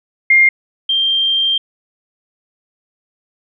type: tone pair in turn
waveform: sine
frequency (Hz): 2118 / 3173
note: C7 / G7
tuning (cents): +21 / +20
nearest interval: perfect fifth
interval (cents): 699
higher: second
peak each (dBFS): -6 / -12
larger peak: first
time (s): 0.3-0.49 / 0.89-1.58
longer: second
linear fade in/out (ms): 5
effects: none